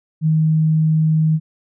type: tone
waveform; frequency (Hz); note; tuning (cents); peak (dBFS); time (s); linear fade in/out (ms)
sine; 157.4; D#3; +20; -12; 0.21-1.4; 50
effects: none